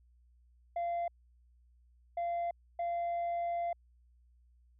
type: tone bursts at uneven times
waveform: sine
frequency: 689 Hz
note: F5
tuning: 24 cents flat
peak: -29 dBFS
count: 3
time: 0.76-1.08 / 2.17-2.51 / 2.79-3.73 s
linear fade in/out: 5 ms
effects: tanh soft clip ceiling -31 dBFS + added 60 Hz sine -62 dBFS peak until 4.79 s